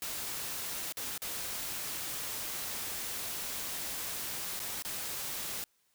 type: noise with dropouts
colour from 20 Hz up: white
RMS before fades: -38 dBFS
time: 0.02-5.64 s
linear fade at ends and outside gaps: 1 ms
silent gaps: 0.924-0.97 / 1.178-1.219 / 4.594-4.6 / 4.823-4.849 s
effects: white hiss -73 dBFS RMS until 5.94 s